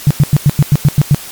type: tone bursts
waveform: sine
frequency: 143.4 Hz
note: D3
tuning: 41 cents flat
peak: -3 dBFS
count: 9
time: 0.07-1.146 s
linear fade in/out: 0 ms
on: 36 ms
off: 94 ms
effects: white hiss -29 dBFS RMS until 1.31 s + MP3 96 kbps